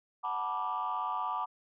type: chord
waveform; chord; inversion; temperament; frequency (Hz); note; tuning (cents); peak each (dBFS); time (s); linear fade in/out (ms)
sine; B minor seventh; second; equal with one note detuned; 740 / 880 / 976.4 / 1174.7; F#5 / A5 / B5 / D6; 0 / 0 / -20 / 0; -38 / -37 / -35 / -34; 0.23-1.46; 20
effects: tanh soft clip ceiling -25 dBFS